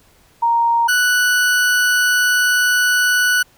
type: tone pair in turn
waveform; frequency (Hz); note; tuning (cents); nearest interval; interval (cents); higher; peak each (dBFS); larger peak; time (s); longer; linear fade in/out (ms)
sine / 40% pulse; 932.3 / 1479.9; A#5 / F#6; 0 / 0; minor sixth; 800; second; -12; neither; 0.42-0.88 / 0.88-3.43; second; 10
effects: pink hiss -53 dBFS RMS until 3.57 s